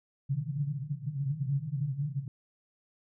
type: band-pass noise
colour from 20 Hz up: white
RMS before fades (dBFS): -33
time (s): 0.29-2.28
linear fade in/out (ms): 2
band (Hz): 130 to 150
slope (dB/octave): 96
effects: none